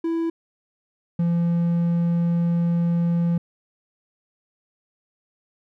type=tone pair in turn; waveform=triangle; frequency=330.8 / 170.64 Hz; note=E4 / F3; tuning=+6 / -40 cents; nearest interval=major seventh; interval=1146 cents; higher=first; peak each=-19 / -16 dBFS; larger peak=second; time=0.04-0.3 / 1.19-3.38 s; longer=second; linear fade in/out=5 ms; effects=none